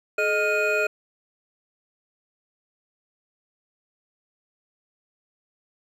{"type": "tone cluster", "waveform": "triangle", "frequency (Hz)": [426.5, 619, 1413, 2483], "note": ["G#4", "D#5", "F6", "D#7"], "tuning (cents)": [46, -9, 20, -4], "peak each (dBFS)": -24, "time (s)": [0.18, 0.87], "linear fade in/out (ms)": 5, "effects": []}